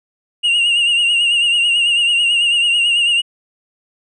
triangle tone with vibrato, 2821 Hz, F7, 17 cents sharp, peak -10 dBFS, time 0.43-3.22 s, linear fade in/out 20 ms, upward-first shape triangle, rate 9.1 Hz, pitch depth 62 cents each way, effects resampled to 24000 Hz

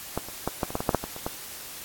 clicks, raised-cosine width 1 ms, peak -12 / -25 / -11 / -10 / -22 / -11 / -14 / -6 / -6 / -17 / -24 / -14 dBFS, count 12, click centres 0.176 / 0.286 / 0.476 / 0.632 / 0.705 / 0.754 / 0.805 / 0.892 / 0.947 / 1.04 / 1.164 / 1.265 s, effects white hiss -40 dBFS RMS until 1.84 s + AAC 64 kbps

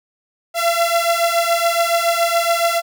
sawtooth beating tone pair, 675 / 682.1 Hz, E5 / F5, +41 / -41 cents, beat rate 7.1 Hz, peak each -14 dBFS, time 0.54-2.82 s, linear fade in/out 50 ms, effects none

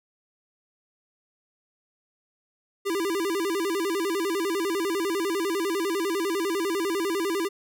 square tone with vibrato, 363.7 Hz, F#4, 30 cents flat, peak -25 dBFS, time 2.85-7.49 s, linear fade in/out 20 ms, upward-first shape square, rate 10 Hz, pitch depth 160 cents each way, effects none

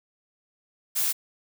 blue noise, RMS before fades -25 dBFS, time 0.95-1.13 s, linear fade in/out 20 ms, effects none

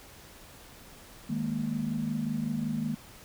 sine chord, D# suspended fourth, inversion none, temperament equal, 155.56 / 207.7 / 233.1 Hz, D#3 / G#3 / A#3, 0 / 0 / 0 cents, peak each -34 / -33 / -31 dBFS, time 1.29-2.95 s, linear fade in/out 10 ms, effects tanh soft clip ceiling -19 dBFS + pink hiss -51 dBFS RMS until 3.24 s

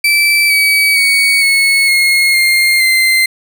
35% pulse tone with pitch steps, 2323 / 2280 / 2239 / 2198 / 2157 / 2118 / 2079 Hz, D7 / C#7 / C#7 / C#7 / C#7 / C7 / C7, -20 / +48 / +17 / -15 / -48 / +21 / -12 cents, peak -6 dBFS, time 0.04-3.26 s, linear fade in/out 5 ms, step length 460 ms, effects none

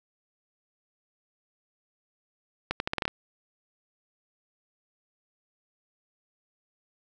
accelerating click train, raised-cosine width 0.3 ms, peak -11 dBFS, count 8, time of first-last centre 2.71-3.079 s, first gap 91 ms, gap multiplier 0.81, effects none

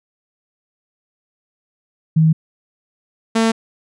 sine / sawtooth tone pair in turn, 159.1 / 225 Hz, D#3 / A3, +39 / +39 cents, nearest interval tritone, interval 600 cents, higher second, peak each -9 dBFS, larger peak neither, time 2.16-2.33 / 3.35-3.52 s, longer neither, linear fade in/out 10 ms, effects resampled to 22050 Hz

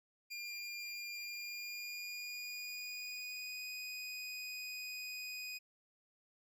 25% pulse tone with pitch glide, 2401 to 2490 Hz, D7 to D#7, +38 to +1 cents, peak -39 dBFS, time 0.3-5.59 s, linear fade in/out 20 ms, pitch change +63 cents, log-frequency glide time 1.25-3.67 s, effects none

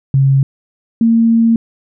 sine tone pair in turn, 136 / 228.7 Hz, C#3 / A#3, -33 / -33 cents, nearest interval major sixth, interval 900 cents, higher second, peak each -7 dBFS, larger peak neither, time 0.14-0.43 / 1.01-1.56 s, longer second, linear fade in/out 2 ms, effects none

